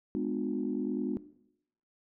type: chord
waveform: sine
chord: G# diminished seventh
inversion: none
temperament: just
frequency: 207.7 / 249.2 / 299 / 358.8 Hz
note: G#3 / B3 / D4 / F4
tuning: 0 / +16 / +31 / +47 cents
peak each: -35 / -34 / -33 / -36 dBFS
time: 0.15-1.17 s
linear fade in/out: 0 ms
effects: noise-tail reverb RT60 0.8 s tail -18 dB re dry + tanh soft clip ceiling -20 dBFS